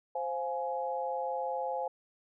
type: chord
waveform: sine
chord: F minor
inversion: second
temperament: just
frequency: 523.8 / 698.5 / 838.1 Hz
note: C5 / F5 / Ab5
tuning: +2 / 0 / +16 cents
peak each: -35 / -38 / -35 dBFS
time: 0.15-1.88 s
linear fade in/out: 5 ms
effects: none